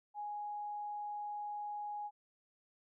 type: tone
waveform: sine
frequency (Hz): 830.6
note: G#5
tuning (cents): 0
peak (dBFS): -39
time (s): 0.14-2.11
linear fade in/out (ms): 50
effects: none